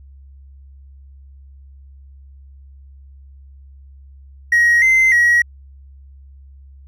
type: tone with pitch steps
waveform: triangle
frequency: 1892 / 2071 / 1907 Hz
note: A#6 / C7 / A#6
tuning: +25 / -18 / +39 cents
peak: -7 dBFS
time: 4.52-5.42 s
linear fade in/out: 5 ms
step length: 300 ms
effects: tanh soft clip ceiling -5 dBFS + added 68 Hz sine -39 dBFS peak until 6.87 s